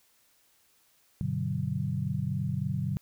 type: chord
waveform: sine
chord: G major seventh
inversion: none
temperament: equal with one note detuned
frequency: 98 / 123.47 / 146.83 / 187.25 Hz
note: G2 / B2 / D3 / F#3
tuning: 0 / 0 / 0 / +21 cents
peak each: -36 / -33 / -32 / -34 dBFS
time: 1.21-2.97 s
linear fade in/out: 0 ms
effects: white hiss -66 dBFS RMS until 3.01 s